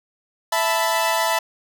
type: chord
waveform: sawtooth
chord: E suspended fourth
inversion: none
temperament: equal with one note detuned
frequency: 659.3 / 880 / 992.9 Hz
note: E5 / A5 / B5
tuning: 0 / 0 / +9 cents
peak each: -19 dBFS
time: 0.52-1.39 s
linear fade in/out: 5 ms
effects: none